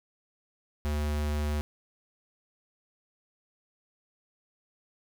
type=tone; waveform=square; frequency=74.5 Hz; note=D2; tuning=25 cents sharp; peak=-28 dBFS; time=0.85-1.61 s; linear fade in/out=0 ms; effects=none